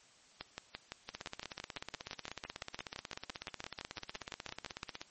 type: two click trains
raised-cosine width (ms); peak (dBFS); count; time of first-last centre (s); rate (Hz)
0.2; -23 / -23; 27 / 64; 0.41-4.832 / 1.15-5.015; 5.88 / 16.3
effects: white hiss -63 dBFS RMS until 5.1 s + MP3 32 kbps